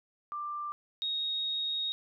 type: tone pair in turn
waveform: sine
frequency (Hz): 1184 / 3751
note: D6 / A#7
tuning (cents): +14 / +10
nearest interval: octave + minor sixth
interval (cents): 1996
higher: second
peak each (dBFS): -34 / -30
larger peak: second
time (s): 0.32-0.72 / 1.02-1.92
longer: second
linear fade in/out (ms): 0
effects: none